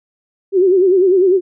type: tone with vibrato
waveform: sine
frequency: 373.6 Hz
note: F#4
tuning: 17 cents sharp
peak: -8 dBFS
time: 0.52-1.41 s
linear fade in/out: 50 ms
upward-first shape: sine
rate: 10 Hz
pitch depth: 100 cents each way
effects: none